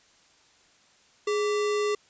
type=tone with sample-and-hold; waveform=sine; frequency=417.3 Hz; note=G#4; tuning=8 cents sharp; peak=-23 dBFS; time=1.27-1.95 s; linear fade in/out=5 ms; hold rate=1575 Hz; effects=white hiss -60 dBFS RMS until 2.09 s + resampled to 16000 Hz